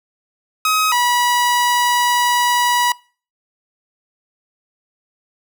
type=tone pair in turn; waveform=sawtooth; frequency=1267 / 972.5 Hz; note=D#6 / B5; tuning=+31 / -27 cents; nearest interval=perfect fourth; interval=458 cents; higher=first; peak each=-10 dBFS; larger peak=neither; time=0.65-0.92 / 0.92-2.92 s; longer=second; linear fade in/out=2 ms; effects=noise-tail reverb RT60 0.4 s tail -24 dB re dry